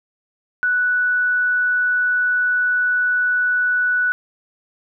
sine tone, 1480 Hz, F#6, in tune, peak -15 dBFS, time 0.63-4.12 s, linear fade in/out 0 ms, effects none

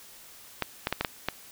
clicks, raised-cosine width 0.3 ms, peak -10 dBFS, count 6, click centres 0.623 / 0.871 / 0.926 / 1.01 / 1.048 / 1.286 s, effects white hiss -50 dBFS RMS until 1.51 s

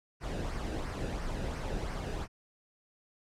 brown noise with flanger, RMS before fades -36 dBFS, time 0.2-2.28 s, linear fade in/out 50 ms, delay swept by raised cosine 0.27 to 0.95 ms, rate 2.9 Hz, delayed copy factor -0.5, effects low-pass 9000 Hz 12 dB/octave

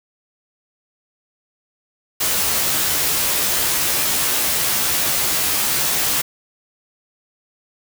white noise with comb filter, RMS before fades -19 dBFS, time 2.2-6.22 s, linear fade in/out 10 ms, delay 14 ms, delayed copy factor +0.7, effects none

